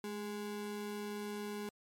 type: ring-modulated tone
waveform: square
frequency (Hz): 311.1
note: D#4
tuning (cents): 0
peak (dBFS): -37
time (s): 0.04-1.69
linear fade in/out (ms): 0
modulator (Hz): 101
effects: MP3 64 kbps